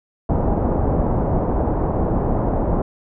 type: low-pass noise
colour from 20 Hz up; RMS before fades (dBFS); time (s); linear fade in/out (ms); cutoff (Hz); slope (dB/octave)
pink; -19; 0.29-2.82; 5; 870; 24
effects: none